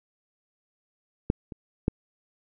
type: clicks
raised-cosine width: 3 ms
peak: -8 / -25 / -9 dBFS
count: 3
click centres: 1.301 / 1.522 / 1.881 s
effects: none